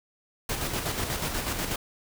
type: noise with tremolo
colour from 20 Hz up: pink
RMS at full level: -29 dBFS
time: 0.49-1.76 s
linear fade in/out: 5 ms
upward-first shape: square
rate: 8.2 Hz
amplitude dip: 40%
effects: none